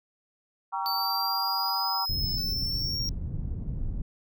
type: chord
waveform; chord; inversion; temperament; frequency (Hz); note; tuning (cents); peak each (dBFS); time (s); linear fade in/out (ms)
sine; G diminished seventh; none; just; 784 / 940.8 / 1128.9 / 1354.7; G5 / Bb5 / Db6 / Fb6; 0 / +16 / +31 / +47; -33 / -31 / -35 / -37; 0.72-2.06; 20
type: linear sweep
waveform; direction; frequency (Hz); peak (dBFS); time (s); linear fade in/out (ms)
square; up; 4549 to 5590; -29; 0.86-3.09; 0
type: low-pass noise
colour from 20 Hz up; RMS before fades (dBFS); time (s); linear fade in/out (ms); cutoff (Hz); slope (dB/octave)
pink; -32; 2.09-4.02; 5; 140; 12
effects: none